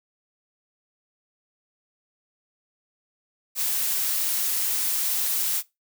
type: noise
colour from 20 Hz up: blue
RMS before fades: -25 dBFS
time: 3.55-5.63 s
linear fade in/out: 50 ms
effects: noise-tail reverb RT60 0.2 s tail -20 dB re dry